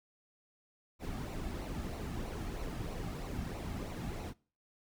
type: noise with flanger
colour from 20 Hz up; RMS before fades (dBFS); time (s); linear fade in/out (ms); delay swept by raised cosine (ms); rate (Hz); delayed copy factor
brown; -40; 0.99-4.34; 50; 0.59 to 2.09; 3.1; -0.55
effects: noise-tail reverb RT60 0.4 s tail -23 dB re dry